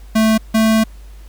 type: tone pair in turn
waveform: square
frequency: 220 / 220.9 Hz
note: A3 / A3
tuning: 0 / +7 cents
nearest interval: unison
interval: 7 cents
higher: second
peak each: -11 dBFS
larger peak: neither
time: 0.15-0.38 / 0.54-0.84 s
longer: second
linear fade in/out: 10 ms
effects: added 50 Hz sine -34 dBFS peak until 1.28 s + pink hiss -50 dBFS RMS until 1.28 s

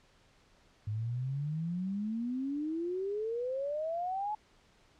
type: exponential sweep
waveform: sine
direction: up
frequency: 103.2 to 862 Hz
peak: -32 dBFS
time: 0.87-4.35 s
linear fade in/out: 5 ms
effects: pink hiss -65 dBFS RMS until 4.99 s + low-pass 6000 Hz 12 dB/octave

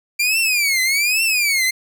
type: tone with vibrato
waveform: sawtooth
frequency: 2349 Hz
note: D7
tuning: in tune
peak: -12 dBFS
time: 0.19-1.71 s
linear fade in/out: 10 ms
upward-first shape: triangle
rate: 1.2 Hz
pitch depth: 260 cents each way
effects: none

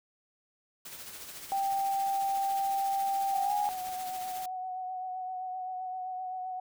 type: noise with tremolo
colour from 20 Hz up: white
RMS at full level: -43 dBFS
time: 0.85-4.46 s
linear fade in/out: 5 ms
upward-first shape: sine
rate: 14 Hz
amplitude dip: 40%
type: tone with pitch glide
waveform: sine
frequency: 785 to 821.7 Hz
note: G5 to G#5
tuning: +2 to -19 cents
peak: -27 dBFS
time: 1.52-3.69 s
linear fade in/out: 0 ms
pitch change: +79 cents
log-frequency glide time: 3.43-3.53 s
type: tone with vibrato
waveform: sine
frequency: 742 Hz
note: F#5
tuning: 5 cents sharp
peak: -34 dBFS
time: 3.33-6.6 s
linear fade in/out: 5 ms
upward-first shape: triangle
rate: 7.7 Hz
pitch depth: 24 cents each way
type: noise with exponential decay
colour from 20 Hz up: pink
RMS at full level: -45 dBFS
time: 3.88-3.95 s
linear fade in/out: 5 ms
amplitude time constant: 15 ms
effects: none

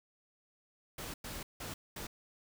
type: noise bursts at uneven times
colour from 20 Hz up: pink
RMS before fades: -43 dBFS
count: 4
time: 0.98-1.14 / 1.24-1.43 / 1.6-1.74 / 1.96-2.07 s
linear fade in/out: 5 ms
effects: none

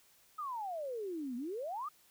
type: exponential two-way sweep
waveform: sine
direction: down then up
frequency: 1279 to 233.1 to 1279 Hz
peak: -37 dBFS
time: 0.38-1.89 s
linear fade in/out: 10 ms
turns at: 1.36 s
effects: white hiss -66 dBFS RMS until 2.1 s

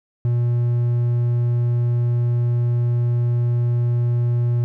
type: tone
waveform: triangle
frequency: 120 Hz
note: B2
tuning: 49 cents flat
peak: -14 dBFS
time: 0.25-4.64 s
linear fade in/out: 0 ms
effects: none

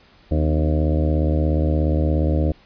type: harmonic tone with a mistuned harmonic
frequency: 77 Hz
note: D#2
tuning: 17 cents flat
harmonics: 1 / 2 / 3 / 4 / 5 / 6 / 7 / 8 / 9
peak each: -18 / -24 / -28 / -25 / -33 / -32 / -28 / -33 / -37 dBFS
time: 0.31-2.52 s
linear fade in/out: 5 ms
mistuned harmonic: 3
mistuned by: +89 cents
effects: pink hiss -52 dBFS RMS until 2.65 s + resampled to 11025 Hz

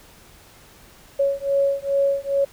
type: beating tone pair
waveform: sine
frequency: 554.4 / 556.8 Hz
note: C#5 / C#5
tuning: 0 / +8 cents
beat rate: 2.4 Hz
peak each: -21 dBFS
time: 1.19-2.45 s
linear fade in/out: 10 ms
effects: pink hiss -49 dBFS RMS until 2.52 s

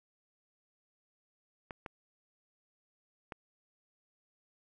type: clicks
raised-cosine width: 0.5 ms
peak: -26 dBFS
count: 3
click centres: 1.708 / 1.862 / 3.322 s
effects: none

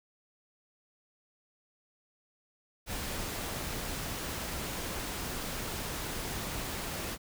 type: noise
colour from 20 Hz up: pink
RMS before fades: -37 dBFS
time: 2.86-7.18 s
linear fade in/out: 50 ms
effects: none

